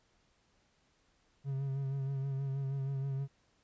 triangle tone with vibrato, 136.4 Hz, C#3, 28 cents flat, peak -31 dBFS, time 1.44-3.28 s, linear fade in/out 50 ms, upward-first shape sine, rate 6.3 Hz, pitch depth 33 cents each way, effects pink hiss -72 dBFS RMS until 3.63 s + resampled to 16000 Hz

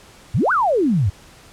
sine exponential two-way sweep, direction up then down, 85.5 to 1568 to 85.5 Hz, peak -14 dBFS, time 0.34-1.1 s, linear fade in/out 10 ms, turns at 0.52 s, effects pink hiss -46 dBFS RMS until 1.52 s + low-pass 10000 Hz 12 dB/octave

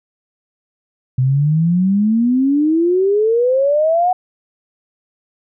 sine exponential sweep, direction up, 125.5 to 743 Hz, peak -11 dBFS, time 1.18-4.13 s, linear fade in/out 5 ms, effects none

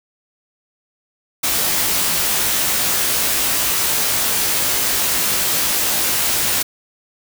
white noise with comb filter, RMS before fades -18 dBFS, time 1.43-6.63 s, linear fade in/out 10 ms, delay 18 ms, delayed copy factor +0.7, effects none

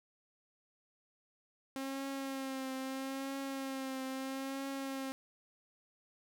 sawtooth tone with vibrato, 268.1 Hz, C4, 42 cents sharp, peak -34 dBFS, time 1.76-5.12 s, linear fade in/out 0 ms, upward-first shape triangle, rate 0.77 Hz, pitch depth 36 cents each way, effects none

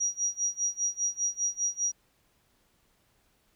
sine tone with tremolo, 5750 Hz, F8, 50 cents sharp, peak -24 dBFS, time 0-1.92 s, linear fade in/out 10 ms, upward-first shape sine, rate 5 Hz, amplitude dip 95%, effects pink hiss -69 dBFS RMS until 3.55 s

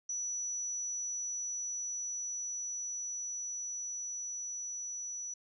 sine tone with level ramp, 5910 Hz, F#8, 3 cents flat, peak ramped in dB -34 to -38 dBFS, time 0.09-5.34 s, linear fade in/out 5 ms, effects none

